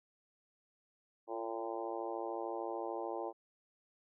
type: harmonic tone with a mistuned harmonic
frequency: 113.4 Hz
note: A#2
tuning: 47 cents flat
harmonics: 3 / 4 / 5 / 6 / 7 / 8 / 9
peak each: -43 / -44 / -44 / -47 / -44 / -48 / -50 dBFS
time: 1.27-3.33 s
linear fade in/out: 50 ms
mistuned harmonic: 3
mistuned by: +22 cents
effects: none